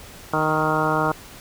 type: harmonic tone with a mistuned harmonic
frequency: 155.4 Hz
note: D#3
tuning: 2 cents flat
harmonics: 1 / 2 / 3 / 4 / 5 / 6 / 7 / 8 / 9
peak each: -27 / -27 / -27 / -27 / -27 / -27 / -27 / -27 / -27 dBFS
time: 0.33-1.12 s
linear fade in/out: 5 ms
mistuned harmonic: 8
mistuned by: +22 cents
effects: pink hiss -42 dBFS RMS until 1.4 s